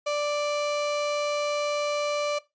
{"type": "tone", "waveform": "35% pulse", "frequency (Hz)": 587.3, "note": "D5", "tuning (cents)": 0, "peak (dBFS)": -23, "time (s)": [0.06, 2.39], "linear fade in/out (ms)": 10, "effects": ["noise-tail reverb RT60 0.2 s tail -18 dB re dry", "resampled to 16000 Hz"]}